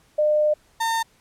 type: tone pair in turn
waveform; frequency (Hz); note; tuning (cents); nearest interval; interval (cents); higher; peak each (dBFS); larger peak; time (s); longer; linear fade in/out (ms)
sine / 35% pulse; 604 / 908.1; D5 / A#5; +48 / -46; perfect fifth; 706; second; -16 / -19; first; 0.18-0.54 / 0.8-1.03; first; 10
effects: pink hiss -59 dBFS RMS until 1.2 s + low-pass 12000 Hz 12 dB/octave